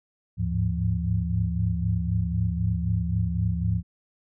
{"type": "tone cluster", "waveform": "sine", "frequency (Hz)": [76.2, 103, 106.9, 171.6], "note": ["D#2", "G#2", "A2", "F3"], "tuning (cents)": [-36, -14, -49, -30], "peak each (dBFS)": -28, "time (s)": [0.37, 3.83], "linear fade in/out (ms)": 50, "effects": []}